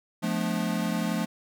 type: chord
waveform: square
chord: B half-diminished seventh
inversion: second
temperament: equal with one note detuned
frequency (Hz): 174.61 / 215.7 / 246.9 / 293.7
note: F3 / A3 / B3 / D4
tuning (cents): 0 / -34 / 0 / 0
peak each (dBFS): -31 / -30 / -35 / -36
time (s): 0.22-1.26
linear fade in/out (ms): 20
effects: none